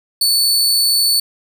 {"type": "tone", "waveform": "sawtooth", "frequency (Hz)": 4469, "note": "C#8", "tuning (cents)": 13, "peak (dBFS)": -9, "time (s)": [0.21, 1.2], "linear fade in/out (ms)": 5, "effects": []}